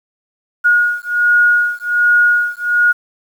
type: beating tone pair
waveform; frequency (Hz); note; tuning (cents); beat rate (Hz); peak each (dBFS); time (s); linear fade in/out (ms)
sine; 1441 / 1442.3; F#6 / F#6; -46 / -45; 1.3; -13; 0.64-2.93; 20
effects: 7-bit